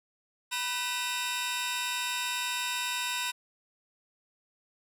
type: tone cluster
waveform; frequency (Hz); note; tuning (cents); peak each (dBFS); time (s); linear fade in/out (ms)
sawtooth; 980 / 1514 / 2430 / 2676 / 3722; B5 / F#6 / D#7 / E7 / A#7; -14 / +39 / -42 / +25 / -3; -32 / -35 / -38 / -33 / -32; 0.51-3.32; 20
effects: resampled to 32000 Hz + 10-bit